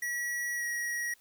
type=tone with pitch glide; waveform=square; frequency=1928 to 1903.7 Hz; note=B6 to A#6; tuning=-42 to +36 cents; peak=-32 dBFS; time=0.02-1.14 s; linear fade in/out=5 ms; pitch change=-22 cents; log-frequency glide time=0.56-0.64 s; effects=white hiss -64 dBFS RMS until 1.2 s